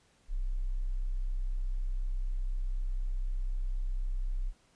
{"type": "tone", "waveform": "sine", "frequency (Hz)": 32, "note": "C1", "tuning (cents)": -38, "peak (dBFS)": -29, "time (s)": [0.28, 4.53], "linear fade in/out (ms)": 50, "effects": ["pink hiss -67 dBFS RMS until 4.75 s", "resampled to 22050 Hz"]}